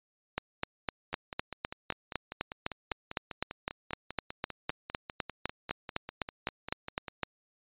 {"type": "two click trains", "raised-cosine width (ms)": 0.3, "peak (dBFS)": [-22, -14], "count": [31, 28], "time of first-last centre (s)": [[1.13, 7.082], [0.38, 7.233]], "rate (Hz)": [5.04, 3.94], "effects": ["resampled to 8000 Hz"]}